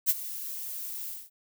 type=noise with ADSR envelope; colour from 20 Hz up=violet; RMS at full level=-21 dBFS; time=0.06-1.3 s; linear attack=36 ms; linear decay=35 ms; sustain=-16 dB; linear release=210 ms; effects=none